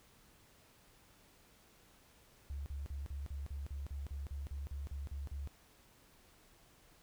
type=tone bursts; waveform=sine; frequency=70.2 Hz; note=C#2; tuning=22 cents sharp; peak=-39 dBFS; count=15; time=2.5-5.474 s; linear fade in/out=0 ms; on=160 ms; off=41 ms; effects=pink hiss -65 dBFS RMS until 7.02 s